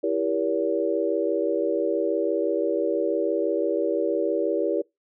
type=chord; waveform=sine; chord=E diminished seventh; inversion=none; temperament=just; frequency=329.6 / 395.6 / 474.7 / 569.6 Hz; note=E4 / G4 / Bb4 / Db5; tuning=0 / +16 / +31 / +47 cents; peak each=-27 dBFS; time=0.03-4.82 s; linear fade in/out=10 ms; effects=noise-tail reverb RT60 0.2 s tail -25 dB re dry